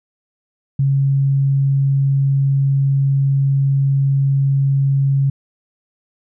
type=tone; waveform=sine; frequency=137.5 Hz; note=C#3; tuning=14 cents flat; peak=-12 dBFS; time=0.79-5.3 s; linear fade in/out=5 ms; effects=none